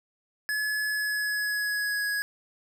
square tone with pitch glide, 1705 to 1666.1 Hz, G#6 to G#6, +45 to +5 cents, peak -27 dBFS, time 0.49-2.22 s, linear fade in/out 0 ms, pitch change -40 cents, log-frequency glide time 0.89-2.06 s, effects none

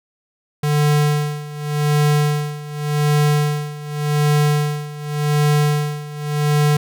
square tone with tremolo, 148.3 Hz, D3, 17 cents sharp, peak -13 dBFS, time 0.63-6.77 s, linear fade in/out 5 ms, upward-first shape sine, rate 0.87 Hz, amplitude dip 85%, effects none

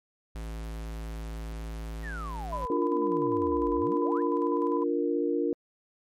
square tone, 55 Hz, A1, in tune, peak -35 dBFS, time 0.35-2.66 s, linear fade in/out 5 ms
sine exponential two-way sweep, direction down then up, 1953 to 47.24 to 1953 Hz, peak -37 dBFS, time 2.02-4.22 s, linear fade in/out 50 ms, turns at 3.73 s
sine tone with tremolo, 1002 Hz, B5, 25 cents sharp, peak -30 dBFS, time 2.52-4.84 s, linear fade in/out 10 ms, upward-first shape square, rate 10 Hz, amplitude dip 40%
sine chord, Bb major, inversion first, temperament equal, 293.7 / 349.2 / 466.2 Hz, D4 / F4 / Bb4, 0 / 0 / 0 cents, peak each -29 dBFS, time 2.7-5.53 s, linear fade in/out 2 ms
effects MP3 64 kbps

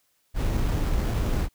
brown noise with sample-and-hold, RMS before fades -24 dBFS, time 0.34-1.49 s, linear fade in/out 50 ms, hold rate 6300 Hz, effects white hiss -69 dBFS RMS until 1.54 s

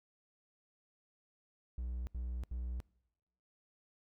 triangle tone bursts, 61.1 Hz, B1, 18 cents flat, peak -35 dBFS, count 3, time 1.78-2.802 s, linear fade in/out 0 ms, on 290 ms, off 76 ms, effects noise-tail reverb RT60 0.9 s tail -24 dB re dry

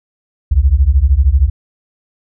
sine beating tone pair, 61.74 / 74.74 Hz, B1 / D2, 0 / +31 cents, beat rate 13 Hz, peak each -10 dBFS, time 0.51-1.5 s, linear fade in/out 10 ms, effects none

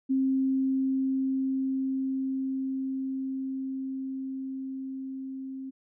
sine tone with level ramp, 265.7 Hz, C4, 27 cents sharp, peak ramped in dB -22 to -35 dBFS, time 0.09-5.71 s, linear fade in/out 20 ms, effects none

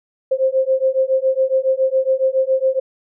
sine beating tone pair, 523.3 / 530.5 Hz, C5 / C5, 0 / +24 cents, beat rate 7.2 Hz, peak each -17 / -17 dBFS, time 0.31-2.8 s, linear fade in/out 10 ms, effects none

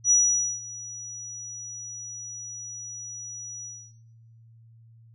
sine tone with ADSR envelope, 5850 Hz, F#8, 21 cents flat, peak -15 dBFS, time 0.04-3.94 s, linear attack 70 ms, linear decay 490 ms, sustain -20 dB, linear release 290 ms, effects noise-tail reverb RT60 1.0 s tail -21 dB re dry + added 114 Hz sine -50 dBFS peak until 5.14 s

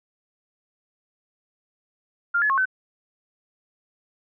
sine tone with pitch steps, 1400 / 1707 / 1084 / 1522 Hz, F6 / G#6 / C#6 / F#6, +4 / +47 / -39 / +48 cents, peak -18 dBFS, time 2.34-2.656 s, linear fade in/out 10 ms, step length 79 ms, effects none

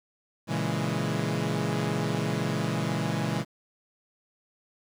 sawtooth chord, A# half-diminished seventh, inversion none, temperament equal, 116.54 / 138.59 / 164.81 / 207.7 Hz, A#2 / C#3 / E3 / G#3, 0 / 0 / 0 / 0 cents, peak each -29 / -28 / -27 / -28 dBFS, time 0.47-3.45 s, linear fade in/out 50 ms, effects low-pass 8000 Hz 12 dB/octave + 9-bit

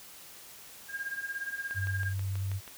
sine tone with tremolo, 1616 Hz, G#6, 48 cents flat, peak -31 dBFS, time 0.88-2.14 s, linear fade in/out 50 ms, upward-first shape sine, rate 17 Hz, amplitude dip 75%
click train, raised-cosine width 0.3 ms, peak -29 dBFS, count 7, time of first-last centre 1.71-2.678 s, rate 6.2 Hz
sine tone, 96.9 Hz, G2, 20 cents flat, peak -30 dBFS, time 1.74-2.61 s, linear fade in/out 50 ms
effects white hiss -50 dBFS RMS until 2.77 s

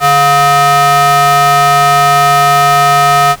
square ring-modulated tone, 281.3 Hz, C#4, 26 cents sharp, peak -3 dBFS, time 0-3.36 s, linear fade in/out 50 ms, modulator 990 Hz, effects pink hiss -35 dBFS RMS until 3.4 s

